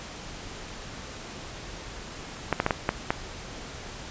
clicks, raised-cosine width 0.5 ms, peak -7 dBFS, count 6, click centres 2.527 / 2.601 / 2.664 / 2.708 / 2.891 / 3.105 s, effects pink hiss -40 dBFS RMS until 4.1 s + resampled to 16000 Hz

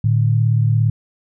sine tone pair together, 112.36 / 149.8 Hz, A2 / D3, +37 / +35 cents, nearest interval perfect fourth, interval 498 cents, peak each -13 / -19 dBFS, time 0.04-0.9 s, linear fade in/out 5 ms, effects none

